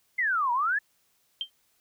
sine exponential two-way sweep, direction down then up, 2110 to 932.3 to 1779 Hz, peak -23 dBFS, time 0.18-0.79 s, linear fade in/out 10 ms, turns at 0.52 s
sine tone with exponential decay, 3146 Hz, G7, 6 cents sharp, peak -24 dBFS, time 1.41-1.5 s, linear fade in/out 1 ms, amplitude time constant 18 ms
effects white hiss -69 dBFS RMS until 1.8 s

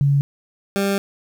sine / 20% pulse tone pair in turn, 140.9 / 198.12 Hz, C#3 / G3, +29 / +19 cents, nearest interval tritone, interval 590 cents, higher second, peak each -13 dBFS, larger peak neither, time 0.01-0.21 / 0.76-0.98 s, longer second, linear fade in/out 0 ms, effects 9-bit

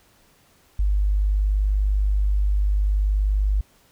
sine tone, 50.3 Hz, G1, 45 cents sharp, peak -17 dBFS, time 0.79-3.61 s, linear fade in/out 5 ms, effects pink hiss -58 dBFS RMS until 3.91 s

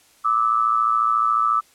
sine tone pair together, 1182 / 1296.1 Hz, D6 / E6, +11 / -30 cents, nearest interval major second, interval 159 cents, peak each -19 dBFS, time 0.24-1.61 s, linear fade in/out 20 ms, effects white hiss -55 dBFS RMS until 1.74 s + low-pass 11000 Hz 12 dB/octave

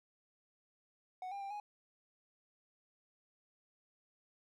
triangle tone with pitch steps, 740 / 799 / 790 / 830 Hz, F#5 / G5 / G5 / G#5, 0 / +33 / +13 / -1 cents, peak -39 dBFS, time 1.22-1.6 s, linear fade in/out 2 ms, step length 95 ms, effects none

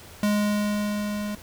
square tone with level ramp, 207.7 Hz, G#3, in tune, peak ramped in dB -20 to -29 dBFS, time 0.23-1.35 s, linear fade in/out 2 ms, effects added 83 Hz sine -51 dBFS peak until 1.42 s + pink hiss -46 dBFS RMS until 1.42 s

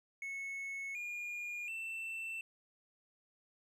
triangle tone with pitch steps, 2198 / 2425 / 2675 Hz, C#7 / D#7 / E7, -15 / -45 / +25 cents, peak -38 dBFS, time 0.22-2.41 s, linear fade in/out 2 ms, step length 730 ms, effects none

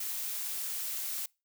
blue noise, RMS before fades -36 dBFS, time 0-1.26 s, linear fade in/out 5 ms, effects noise-tail reverb RT60 0.3 s tail -26 dB re dry

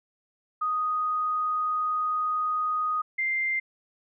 sine tone pair in turn, 1244.5 / 2093 Hz, D#6 / C7, 0 / 0 cents, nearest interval major sixth, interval 900 cents, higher second, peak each -24 dBFS, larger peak neither, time 0.61-3.02 / 3.18-3.6 s, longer first, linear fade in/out 10 ms, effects none

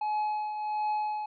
triangle tone with tremolo, 848 Hz, G#5, 36 cents sharp, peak -24 dBFS, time 0.01-1.26 s, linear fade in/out 5 ms, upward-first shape triangle, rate 1.4 Hz, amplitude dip 55%, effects resampled to 11025 Hz

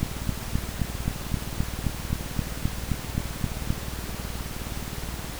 two click trains, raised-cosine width 5 ms, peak -11 / -22 dBFS, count 15 / 102, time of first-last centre 0.03-3.705 / 0.01-5.298 s, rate 3.81 / 19.1 Hz, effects added 60 Hz sine -37 dBFS peak until 5.39 s + pink hiss -37 dBFS RMS until 5.39 s

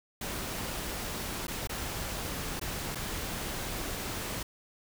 pink noise with dropouts, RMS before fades -36 dBFS, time 0.21-4.43 s, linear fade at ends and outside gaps 5 ms, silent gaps 1.47-1.48 / 1.673-1.693 / 2.597-2.613 / 2.949-2.954 s, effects none

